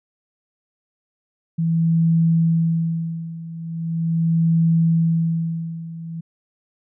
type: tone with tremolo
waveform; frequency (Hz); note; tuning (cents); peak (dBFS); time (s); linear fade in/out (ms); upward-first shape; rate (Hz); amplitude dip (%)
sine; 164.81; E3; 0; -13; 1.58-6.21; 10; sine; 0.4; 85
effects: none